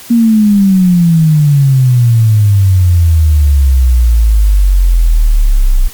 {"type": "exponential sweep", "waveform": "sine", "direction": "down", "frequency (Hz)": [238, 30.74], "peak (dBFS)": -4, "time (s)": [0.1, 5.88], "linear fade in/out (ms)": 10, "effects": ["white hiss -32 dBFS RMS until 5.93 s", "Opus 48 kbps"]}